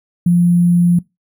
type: tone with sample-and-hold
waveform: sine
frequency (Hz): 174.4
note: F3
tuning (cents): -2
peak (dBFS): -8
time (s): 0.26-0.99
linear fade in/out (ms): 5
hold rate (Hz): 11025
effects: noise-tail reverb RT60 0.2 s tail -22 dB re dry